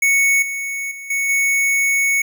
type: tone with level steps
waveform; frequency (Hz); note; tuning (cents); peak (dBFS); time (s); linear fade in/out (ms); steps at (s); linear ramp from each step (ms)
square; 2217; C#7; 0; -13 / -23 / -31 / -18 / -15; 0.02-2.22; 5; 0.42 / 0.91 / 1.1 / 1.29; 5
effects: none